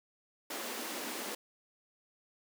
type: high-pass noise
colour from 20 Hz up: pink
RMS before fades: -40 dBFS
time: 0.5-1.35 s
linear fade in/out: 5 ms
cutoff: 220 Hz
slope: 48 dB/octave
effects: none